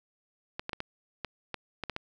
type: clicks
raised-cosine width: 0.3 ms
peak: -18 dBFS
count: 9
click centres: 0.595 / 0.694 / 0.732 / 0.804 / 1.247 / 1.543 / 1.837 / 1.897 / 1.964 s
effects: none